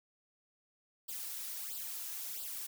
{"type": "noise with flanger", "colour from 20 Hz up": "blue", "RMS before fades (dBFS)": -42, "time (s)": [1.08, 2.67], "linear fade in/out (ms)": 10, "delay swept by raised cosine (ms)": [0.23, 3.13], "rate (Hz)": 1.5, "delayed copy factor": 0.8, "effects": []}